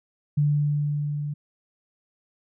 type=tone with level ramp; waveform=sine; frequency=146.83 Hz; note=D3; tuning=in tune; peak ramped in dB=-17 to -27 dBFS; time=0.37-1.34 s; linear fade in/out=10 ms; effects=none